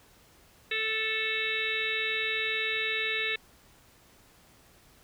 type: harmonic tone with a mistuned harmonic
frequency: 440 Hz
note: A4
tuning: in tune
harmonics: 1 / 3 / 4 / 5 / 6 / 7 / 8 / 9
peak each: -38 / -44 / -34 / -33 / -33 / -43 / -40 / -36 dBFS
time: 0.71-3.36 s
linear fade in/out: 5 ms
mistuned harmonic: 9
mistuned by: -59 cents
effects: pink hiss -59 dBFS RMS until 5.03 s